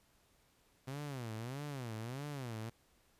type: tone with vibrato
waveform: sawtooth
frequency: 127.1 Hz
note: C3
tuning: 50 cents flat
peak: -37 dBFS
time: 0.87-2.7 s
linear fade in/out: 10 ms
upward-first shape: sine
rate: 1.6 Hz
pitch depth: 260 cents each way
effects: pink hiss -71 dBFS RMS until 3.19 s + resampled to 32000 Hz